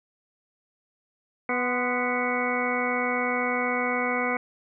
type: harmonic tone with a mistuned harmonic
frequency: 246.9 Hz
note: B3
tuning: in tune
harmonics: 1 / 2 / 3 / 4 / 5 / 6 / 8 / 9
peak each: -31 / -30 / -32 / -34 / -33 / -34 / -33 / -30 dBFS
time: 1.49-4.37 s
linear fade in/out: 2 ms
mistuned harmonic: 4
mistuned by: +68 cents
effects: none